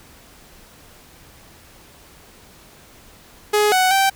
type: tone with pitch steps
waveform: sawtooth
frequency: 419.1 / 744 / 778 Hz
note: G#4 / F#5 / G5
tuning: +16 / +9 / -13 cents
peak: -10 dBFS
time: 3.53-4.1 s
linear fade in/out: 10 ms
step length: 190 ms
effects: pink hiss -47 dBFS RMS until 4.15 s